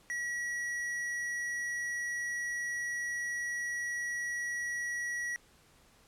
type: tone with tanh clipping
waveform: sine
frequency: 1925 Hz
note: B6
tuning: 45 cents flat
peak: -35 dBFS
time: 0.1-5.36 s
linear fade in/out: 0 ms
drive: 12 dB
effects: pink hiss -63 dBFS RMS until 6.07 s + low-pass 12000 Hz 12 dB/octave

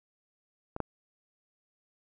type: clicks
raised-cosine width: 1 ms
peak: -22 / -16 dBFS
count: 2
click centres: 0.764 / 0.803 s
effects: none

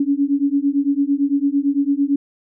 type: beating tone pair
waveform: sine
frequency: 277.2 / 286.1 Hz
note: C#4 / D4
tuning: 0 / -45 cents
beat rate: 8.9 Hz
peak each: -18 dBFS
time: 0-2.16 s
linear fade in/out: 5 ms
effects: none

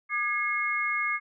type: tone cluster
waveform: sine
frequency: 1205 / 1665 / 2159 Hz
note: D6 / G#6 / C#7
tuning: +44 / +4 / -46 cents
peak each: -31 / -34 / -27 dBFS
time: 0.09-1.2 s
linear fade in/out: 50 ms
effects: none

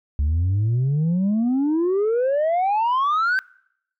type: exponential sweep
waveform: sine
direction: up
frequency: 69.9 to 1568 Hz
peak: -15 dBFS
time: 0.19-3.39 s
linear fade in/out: 0 ms
effects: noise-tail reverb RT60 0.7 s tail -25 dB re dry + tanh soft clip ceiling -16 dBFS

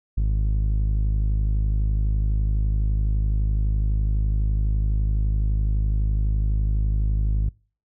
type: tone with low-pass filter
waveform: sawtooth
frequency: 51.91 Hz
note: G#1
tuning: in tune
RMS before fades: -21 dBFS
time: 0.17-7.49 s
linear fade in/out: 5 ms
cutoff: 110 Hz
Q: 0.57
effects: noise-tail reverb RT60 0.4 s tail -26 dB re dry

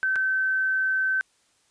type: tone with dropouts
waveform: sine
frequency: 1538 Hz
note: G6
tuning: 33 cents flat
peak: -21 dBFS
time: 0.03-1.21 s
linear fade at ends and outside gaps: 0 ms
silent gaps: 0.157-0.161 s
effects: white hiss -65 dBFS RMS until 1.7 s + resampled to 22050 Hz

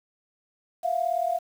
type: tone pair together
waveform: sine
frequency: 673 / 711.1 Hz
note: E5 / F5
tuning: +36 / +31 cents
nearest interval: minor second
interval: 95 cents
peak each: -26 / -26 dBFS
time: 0.83-1.39 s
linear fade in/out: 20 ms
effects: 8-bit

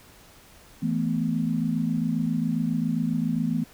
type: chord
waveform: sine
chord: E suspended fourth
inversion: none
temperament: just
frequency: 164.81 / 219.8 / 247.2 Hz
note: E3 / A3 / B3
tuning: 0 / -2 / +2 cents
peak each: -27 dBFS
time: 0.82-3.64 s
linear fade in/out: 10 ms
effects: pink hiss -52 dBFS RMS until 3.73 s

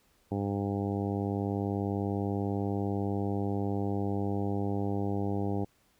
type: harmonic tone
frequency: 100.1 Hz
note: G2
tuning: 37 cents sharp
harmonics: 1 / 2 / 3 / 4 / 5 / 6 / 7 / 8 / 9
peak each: -33 / -34 / -35 / -37 / -41 / -47 / -43 / -42 / -53 dBFS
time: 0.31-5.65 s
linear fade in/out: 10 ms
effects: pink hiss -68 dBFS RMS until 5.99 s

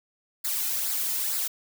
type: noise with flanger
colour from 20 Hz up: blue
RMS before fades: -28 dBFS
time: 0.44-1.48 s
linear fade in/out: 10 ms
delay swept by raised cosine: 0.32 to 1.82 ms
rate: 2.2 Hz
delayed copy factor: -0.55
effects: none

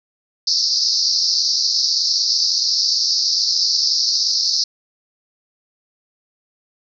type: band-pass noise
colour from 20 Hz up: white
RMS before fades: -18 dBFS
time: 0.47-4.64 s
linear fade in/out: 5 ms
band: 4300 to 5600 Hz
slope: 96 dB/octave
effects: none

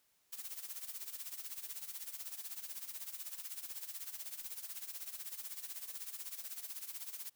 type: noise with tremolo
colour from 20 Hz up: blue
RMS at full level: -43 dBFS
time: 0.32-7.3 s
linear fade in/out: 10 ms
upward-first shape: sine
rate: 16 Hz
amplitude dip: 75%
effects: white hiss -75 dBFS RMS until 7.35 s

